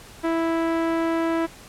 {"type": "tone with low-pass filter", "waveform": "sawtooth", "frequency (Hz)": 329.6, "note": "E4", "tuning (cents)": 0, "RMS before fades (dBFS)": -23, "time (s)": [0.23, 1.47], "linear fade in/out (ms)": 20, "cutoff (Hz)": 1800, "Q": 0.82, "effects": ["pink hiss -45 dBFS RMS until 1.68 s", "low-pass 12000 Hz 12 dB/octave"]}